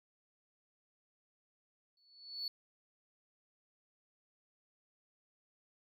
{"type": "tone with exponential growth", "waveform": "sine", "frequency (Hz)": 4435, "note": "C#8", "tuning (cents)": 0, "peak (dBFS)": -33, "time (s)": [1.97, 2.48], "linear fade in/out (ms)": 2, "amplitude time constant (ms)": 110, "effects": ["tanh soft clip ceiling -34 dBFS"]}